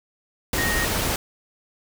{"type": "tone in noise", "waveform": "sine", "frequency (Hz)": 1864.7, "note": "A#6", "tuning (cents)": 0, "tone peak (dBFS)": -24, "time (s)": [0.58, 0.85], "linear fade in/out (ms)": 2, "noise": "pink", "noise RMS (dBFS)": -24, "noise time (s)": [0.53, 1.16], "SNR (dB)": -3, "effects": []}